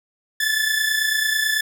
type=tone pair together; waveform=sawtooth; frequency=1725 / 1754.1 Hz; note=A6 / A6; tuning=-35 / -6 cents; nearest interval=unison; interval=29 cents; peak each=-18 dBFS; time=0.4-1.61 s; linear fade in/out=5 ms; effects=none